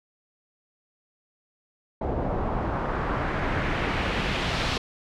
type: noise with low-pass filter sweep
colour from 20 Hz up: pink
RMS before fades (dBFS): -27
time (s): 2.01-4.78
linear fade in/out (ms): 5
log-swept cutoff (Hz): 670 to 4100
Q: 1.3
effects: none